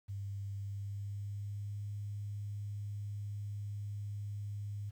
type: tone with pitch glide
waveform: sine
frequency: 99.6 to 102.46 Hz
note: G2 to G#2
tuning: +28 to -23 cents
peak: -38 dBFS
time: 0.08-4.91 s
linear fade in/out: 20 ms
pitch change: +49 cents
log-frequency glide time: 0.51-1.83 s
effects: 11-bit